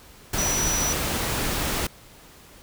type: tone in noise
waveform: sine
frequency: 5890 Hz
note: F#8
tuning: 9 cents flat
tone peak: -24 dBFS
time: 0.38-0.93 s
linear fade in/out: 5 ms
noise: pink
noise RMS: -26 dBFS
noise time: 0.33-1.87 s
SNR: -1 dB
effects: pink hiss -49 dBFS RMS until 2.62 s